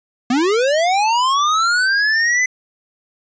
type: linear sweep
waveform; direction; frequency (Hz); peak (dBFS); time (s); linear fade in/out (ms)
square; up; 233.1 to 2038; -14; 0.3-2.46; 5
effects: resampled to 16000 Hz